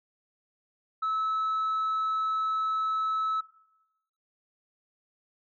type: tone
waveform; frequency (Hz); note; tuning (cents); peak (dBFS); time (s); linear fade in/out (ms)
sine; 1300; E6; -24; -24; 1.02-3.41; 10
effects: noise-tail reverb RT60 0.9 s tail -19 dB re dry + tanh soft clip ceiling -24 dBFS